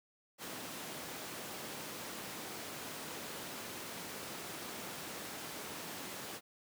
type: high-pass noise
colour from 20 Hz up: pink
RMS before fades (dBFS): -45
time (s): 0.38-6.41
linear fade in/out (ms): 50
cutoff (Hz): 200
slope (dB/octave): 12
effects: none